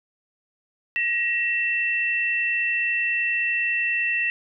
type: tone pair together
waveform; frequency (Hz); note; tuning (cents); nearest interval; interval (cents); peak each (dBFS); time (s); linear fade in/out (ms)
sine; 1898.6 / 2685; A#6 / E7; +31 / +31; tritone; 600; -24 / -23; 0.96-4.3; 0
effects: none